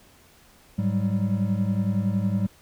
triangle tone cluster, 105.2 / 188 / 198.8 Hz, G#2 / F#3 / G3, +23 / +28 / +25 cents, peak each -24 dBFS, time 0.78-2.47 s, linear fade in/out 10 ms, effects pink hiss -55 dBFS RMS until 2.61 s

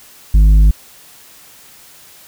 sine tone with tanh clipping, 51.6 Hz, G#1, 10 cents flat, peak -6 dBFS, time 0.34-0.71 s, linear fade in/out 5 ms, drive 7 dB, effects white hiss -42 dBFS RMS until 2.27 s

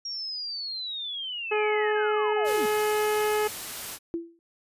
sine linear sweep, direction down, 5620 to 198.6 Hz, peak -31 dBFS, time 0.05-2.66 s, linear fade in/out 5 ms
harmonic tone, 424 Hz, G#4, 36 cents sharp, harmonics 1 / 2 / 3 / 4 / 5 / 6 / 7, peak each -24 / -30 / -34 / -36 / -38 / -40 / -41 dBFS, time 1.51-3.48 s, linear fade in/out 10 ms
white noise, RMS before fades -36 dBFS, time 2.44-3.99 s, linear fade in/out 50 ms
sine tone with exponential decay, 336 Hz, E4, 33 cents sharp, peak -24 dBFS, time 4.14-4.39 s, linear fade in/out 0 ms, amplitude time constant 54 ms
effects resampled to 32000 Hz

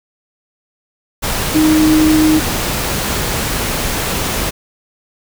sine tone in noise, 311.1 Hz, D#4, in tune, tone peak -8 dBFS, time 1.54-2.4 s, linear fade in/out 20 ms, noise pink, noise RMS -18 dBFS, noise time 1.22-4.51 s, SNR +7 dB, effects none

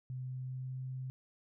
sine tone with pitch glide, 128.4 to 129.82 Hz, C3 to C3, -32 to -13 cents, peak -38 dBFS, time 0.1-1.1 s, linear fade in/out 0 ms, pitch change +19 cents, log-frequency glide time 0.27-0.81 s, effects none

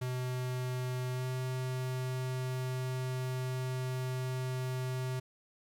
square tone with pitch glide, 126.7 to 128.47 Hz, B2 to C3, +45 to -31 cents, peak -34 dBFS, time 0.01-5.2 s, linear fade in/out 10 ms, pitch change +24 cents, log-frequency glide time 1.13-1.26 s, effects 12-bit

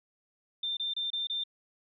sine tone bursts, 3587 Hz, A7, 33 cents sharp, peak -30 dBFS, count 5, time 0.63-1.438 s, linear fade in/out 5 ms, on 140 ms, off 27 ms, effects none

